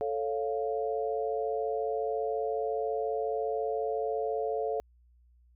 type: chord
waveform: sine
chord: A augmented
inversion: none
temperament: equal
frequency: 440 / 554.4 / 698.5 Hz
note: A4 / C#5 / E#5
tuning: 0 / 0 / 0 cents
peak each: -31 / -35 / -34 dBFS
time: 0.01-4.8 s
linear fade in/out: 0 ms
effects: added 60 Hz sine -59 dBFS peak until 5.55 s